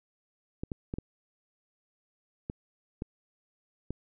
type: clicks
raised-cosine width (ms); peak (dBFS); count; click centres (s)
3; -21; 7; 0.635 / 0.718 / 0.939 / 0.985 / 2.499 / 3.021 / 3.906
effects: none